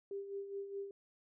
sine tone with tremolo, 397.2 Hz, G4, 23 cents sharp, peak -38 dBFS, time 0.11-0.91 s, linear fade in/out 2 ms, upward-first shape sine, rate 4.8 Hz, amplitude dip 60%, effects none

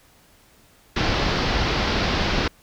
pink low-pass noise, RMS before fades -22 dBFS, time 0.96-2.48 s, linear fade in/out 5 ms, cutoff 5300 Hz, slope 48 dB/octave, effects pink hiss -55 dBFS RMS until 2.62 s

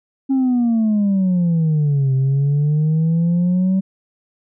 sine exponential two-way sweep, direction down then up, 272.6 to 131.5 to 192.5 Hz, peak -11 dBFS, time 0.29-3.81 s, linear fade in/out 20 ms, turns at 2.14 s, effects tanh soft clip ceiling -12 dBFS

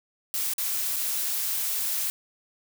blue noise with dropouts, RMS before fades -28 dBFS, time 0.34-2.1 s, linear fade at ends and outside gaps 0 ms, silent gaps 0.536-0.582 / 0.961-0.965 s, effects none

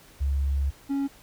sine / triangle tone pair in turn, 69.3 / 277.2 Hz, C#2 / C#4, 0 / 0 cents, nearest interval 2 octaves, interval 2400 cents, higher second, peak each -22 dBFS, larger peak neither, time 0.2-0.71 / 0.89-1.08 s, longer first, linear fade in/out 20 ms, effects pink hiss -53 dBFS RMS until 1.22 s

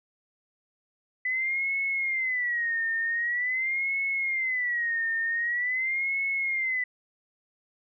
sine tone with vibrato, 1997 Hz, B6, 19 cents sharp, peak -25 dBFS, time 1.25-6.84 s, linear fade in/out 5 ms, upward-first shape sine, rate 0.45 Hz, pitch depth 160 cents each way, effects none

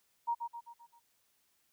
sine tone with echo, 939 Hz, A#5, 12 cents sharp, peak -29 dBFS, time 0.27-0.35 s, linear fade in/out 20 ms, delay 130 ms, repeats 5, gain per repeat -6 dB, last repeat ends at 1 s, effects white hiss -74 dBFS RMS until 1.72 s

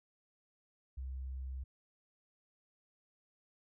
sine tone, 65.41 Hz, C2, in tune, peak -39 dBFS, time 0.97-1.64 s, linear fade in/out 10 ms, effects none

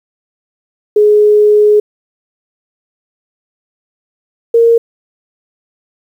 sine tone pair in turn, 419.7 / 463.2 Hz, G#4 / A#4, +18 / -11 cents, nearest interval major second, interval 171 cents, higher second, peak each -4 dBFS, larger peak neither, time 0.96-1.8 / 4.54-4.78 s, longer first, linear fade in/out 5 ms, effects 7-bit

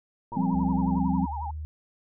sine tone with vibrato, 880 Hz, A5, in tune, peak -32 dBFS, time 0.32-1.51 s, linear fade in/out 5 ms, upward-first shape sine, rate 11 Hz, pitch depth 180 cents each way
click train, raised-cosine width 2 ms, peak -32 dBFS, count 78, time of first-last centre 0.32-0.99 s, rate 115 Hz
sine chord, F suspended second, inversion none, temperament equal with one note detuned, 173.11 / 196 / 261.6 Hz, F3 / G3 / C4, -15 / 0 / 0 cents, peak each -27 dBFS, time 0.36-1.26 s, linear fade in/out 10 ms
sine tone with pitch glide, 67.6 to 76.76 Hz, C#2 to D#2, -43 to -23 cents, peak -32 dBFS, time 0.54-1.65 s, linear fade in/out 0 ms, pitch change +220 cents, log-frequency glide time 0.82-1.45 s
effects none

